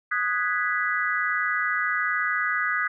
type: chord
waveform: sine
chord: G# minor seventh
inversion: second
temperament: equal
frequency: 1244.5 / 1480 / 1661.2 / 1975.5 Hz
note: D#6 / F#6 / G#6 / B6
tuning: 0 / 0 / 0 / 0 cents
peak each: -28 dBFS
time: 0.11-2.88 s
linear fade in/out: 10 ms
effects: none